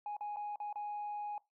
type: tone with dropouts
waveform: sine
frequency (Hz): 830.6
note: G#5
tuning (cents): 0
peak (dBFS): -36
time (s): 0.06-1.38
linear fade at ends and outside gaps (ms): 2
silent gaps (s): 0.167-0.208 / 0.361-0.368 / 0.559-0.601 / 0.728-0.757
effects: noise-tail reverb RT60 0.2 s tail -21 dB re dry + tanh soft clip ceiling -35 dBFS